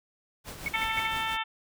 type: noise with tremolo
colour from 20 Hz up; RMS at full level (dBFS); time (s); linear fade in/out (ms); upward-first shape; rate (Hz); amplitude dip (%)
pink; -39; 0.44-1.38; 50; triangle; 5.8; 60
type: tone bursts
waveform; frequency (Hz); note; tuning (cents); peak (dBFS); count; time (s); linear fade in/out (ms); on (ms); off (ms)
sine; 2212; C#7; -4; -27; 6; 0.66-1.073; 2; 23; 55
type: harmonic tone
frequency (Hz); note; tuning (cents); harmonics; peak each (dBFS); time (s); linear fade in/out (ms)
444.5; A4; +18; 2 / 3 / 4 / 5 / 6 / 7 / 8; -33 / -35 / -36 / -37 / -38 / -38 / -39; 0.73-1.44; 20
effects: none